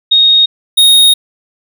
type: tone pair in turn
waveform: sine / square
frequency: 3729 / 3729 Hz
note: A#7 / A#7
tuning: 0 / 0 cents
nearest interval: unison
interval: 0 cents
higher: neither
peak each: -4 dBFS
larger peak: neither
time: 0.11-0.46 / 0.77-1.14 s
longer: second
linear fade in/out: 10 ms
effects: none